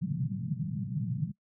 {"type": "band-pass noise", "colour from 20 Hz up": "pink", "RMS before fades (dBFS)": -33, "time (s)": [0.01, 1.32], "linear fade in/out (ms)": 10, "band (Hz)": [120, 190], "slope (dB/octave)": 48, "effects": ["noise-tail reverb RT60 0.1 s tail -21 dB re dry"]}